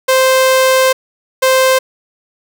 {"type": "tone pair in turn", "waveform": "sawtooth", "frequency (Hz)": [522, 522], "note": ["C5", "C5"], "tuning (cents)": [-4, -4], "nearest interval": "unison", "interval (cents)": 0, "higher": "neither", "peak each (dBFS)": -4, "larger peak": "neither", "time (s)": [[0.08, 0.93], [1.42, 1.79]], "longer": "first", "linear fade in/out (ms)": 10, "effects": []}